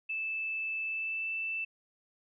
sine tone with pitch glide, 2631 to 2652 Hz, E7 to E7, -4 to +10 cents, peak -32 dBFS, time 0.09-1.65 s, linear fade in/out 10 ms, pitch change +14 cents, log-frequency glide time 0.84-1.34 s, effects none

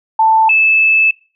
sine tone pair in turn, 885 / 2619 Hz, A5 / E7, +10 / -12 cents, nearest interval octave + perfect fifth, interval 1878 cents, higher second, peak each -7 dBFS, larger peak neither, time 0.19-0.49 / 0.49-1.11 s, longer second, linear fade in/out 5 ms, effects noise-tail reverb RT60 0.4 s tail -22 dB re dry

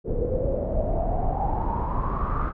brown noise with low-pass filter sweep, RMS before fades -25 dBFS, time 0.04-2.53 s, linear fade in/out 50 ms, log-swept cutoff 450 to 1300 Hz, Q 9.7, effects none

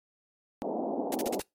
pink band-pass noise, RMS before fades -32 dBFS, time 0.62-1.4 s, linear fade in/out 0 ms, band 220 to 820 Hz, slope 48 dB/octave
white noise bursts, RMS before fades -36 dBFS, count 5, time 1.12-1.418 s, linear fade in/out 2 ms, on 26 ms, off 42 ms
effects noise-tail reverb RT60 0.2 s tail -24 dB re dry + MP3 64 kbps

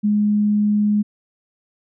sine tone, 208.6 Hz, G#3, 8 cents sharp, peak -14 dBFS, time 0.03-1.03 s, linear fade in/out 20 ms, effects none

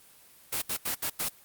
white noise bursts at uneven times, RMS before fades -30 dBFS, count 5, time 0.52-0.62 / 0.69-0.77 / 0.85-0.95 / 1.02-1.1 / 1.19-1.29 s, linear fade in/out 10 ms, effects white hiss -56 dBFS RMS until 1.44 s + Opus 24 kbps

